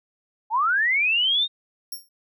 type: linear sweep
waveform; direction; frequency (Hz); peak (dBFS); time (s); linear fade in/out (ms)
sine; up; 828 to 3729; -18; 0.5-1.48; 50
type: tone with exponential decay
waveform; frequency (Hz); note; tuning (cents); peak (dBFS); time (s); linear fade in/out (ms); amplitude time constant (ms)
5% pulse; 5530; F8; -18; -22; 1.92-2.09; 5; 36
effects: none